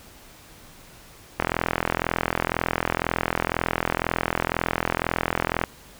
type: click train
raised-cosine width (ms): 0.5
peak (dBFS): -6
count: 179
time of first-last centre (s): 1.4-5.638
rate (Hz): 42
effects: pink hiss -48 dBFS RMS until 5.99 s